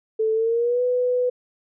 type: tone with pitch glide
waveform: sine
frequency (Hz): 440 to 496.7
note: A4 to B4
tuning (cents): 0 to +10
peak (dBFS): -18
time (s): 0.19-1.3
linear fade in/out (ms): 10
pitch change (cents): +210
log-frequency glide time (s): 0.33-0.82
effects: none